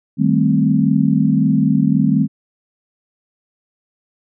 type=chord; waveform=sine; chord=A half-diminished seventh; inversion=second; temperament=equal; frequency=155.56 / 196 / 220 / 261.6 Hz; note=Eb3 / G3 / A3 / C4; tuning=0 / 0 / 0 / 0 cents; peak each=-17 dBFS; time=0.17-2.28 s; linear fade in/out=50 ms; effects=none